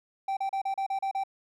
triangle tone bursts, 779 Hz, G5, 11 cents flat, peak -25 dBFS, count 8, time 0.28-1.237 s, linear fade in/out 5 ms, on 89 ms, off 35 ms, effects none

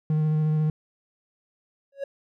triangle tone with vibrato, 154.4 Hz, D#3, 13 cents flat, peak -18 dBFS, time 0.1-0.7 s, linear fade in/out 2 ms, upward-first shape square, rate 14 Hz, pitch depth 11 cents each way
triangle tone with exponential growth, 554.4 Hz, C#5, in tune, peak -22 dBFS, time 1.92-2.04 s, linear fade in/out 5 ms, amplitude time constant 24 ms
effects none

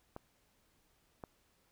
clicks, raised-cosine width 1 ms, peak -30 dBFS, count 2, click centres 0.164 / 1.238 s, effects pink hiss -73 dBFS RMS until 1.71 s

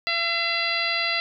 harmonic tone, 678 Hz, E5, 49 cents sharp, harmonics 1 / 2 / 3 / 4 / 5 / 6 / 7, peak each -33 / -32 / -27 / -28 / -33 / -30 / -30 dBFS, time 0.07-1.2 s, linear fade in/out 0 ms, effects none

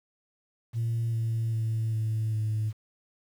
sine tone with pitch steps, 115.3 / 113.52 / 111.76 / 110.03 / 108.33 Hz, A#2 / A#2 / A2 / A2 / A2, -19 / -45 / +27 / 0 / -26 cents, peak -24 dBFS, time 0.73-2.73 s, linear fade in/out 50 ms, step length 400 ms, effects tanh soft clip ceiling -23 dBFS + 9-bit

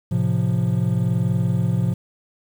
triangle chord, F major, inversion first, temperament equal, 110 / 130.81 / 174.61 Hz, A2 / C3 / F3, 0 / 0 / 0 cents, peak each -20 dBFS, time 0.11-1.94 s, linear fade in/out 10 ms, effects 8-bit

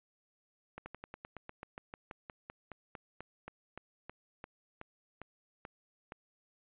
slowing click train, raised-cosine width 0.5 ms, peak -29 dBFS, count 25, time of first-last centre 0.78-6.121 s, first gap 80 ms, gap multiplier 1.08, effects resampled to 8000 Hz

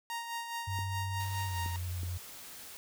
sawtooth tone with tremolo, 932.3 Hz, A#5, in tune, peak -31 dBFS, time 0.1-1.76 s, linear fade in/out 0 ms, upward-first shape sine, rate 4.8 Hz, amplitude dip 50%
sine tone with pitch glide, 97.5 to 88.89 Hz, G2 to F2, -9 to +31 cents, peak -34 dBFS, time 0.67-2.18 s, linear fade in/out 10 ms, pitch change -160 cents, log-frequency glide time 1.46-1.57 s
clicks, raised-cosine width 3 ms, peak -33 dBFS, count 3, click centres 0.789 / 1.661 / 2.033 s
white noise, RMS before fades -48 dBFS, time 1.2-2.77 s, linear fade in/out 0 ms
effects none

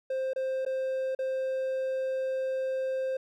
triangle tone with dropouts, 525 Hz, C5, 6 cents sharp, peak -26 dBFS, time 0.1-3.17 s, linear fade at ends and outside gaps 5 ms, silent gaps 0.334-0.36 / 0.651-0.662 / 1.15-1.189 s, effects none

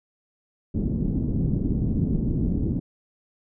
white low-pass noise, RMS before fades -24 dBFS, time 0.74-2.8 s, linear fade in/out 10 ms, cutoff 260 Hz, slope 24 dB/octave, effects none

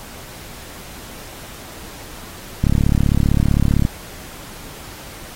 click train, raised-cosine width 5 ms, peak -3 dBFS, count 44, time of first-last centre 2.64-3.851 s, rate 35.5 Hz, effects pink hiss -37 dBFS RMS until 5.35 s + AAC 48 kbps

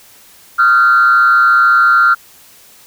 sine tone with frequency modulation, 1382 Hz, F6, 19 cents flat, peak -5 dBFS, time 0.58-2.15 s, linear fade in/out 20 ms, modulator 134 Hz, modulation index 0.69, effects tanh soft clip ceiling -2 dBFS + white hiss -43 dBFS RMS until 2.86 s

